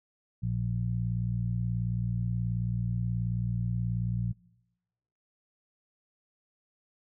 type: harmonic tone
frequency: 58.6 Hz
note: A#1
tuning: 10 cents sharp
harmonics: 1 / 2 / 3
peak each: -38 / -29 / -34 dBFS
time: 0.42-4.33 s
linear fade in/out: 20 ms
effects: noise-tail reverb RT60 1.0 s tail -24 dB re dry